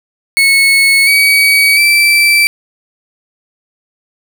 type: tone with pitch steps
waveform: 35% pulse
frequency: 2200 / 2264 / 2331 Hz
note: C#7 / C#7 / D7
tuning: -14 / +36 / -14 cents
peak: -4 dBFS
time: 0.37-2.47 s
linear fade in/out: 0 ms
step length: 700 ms
effects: none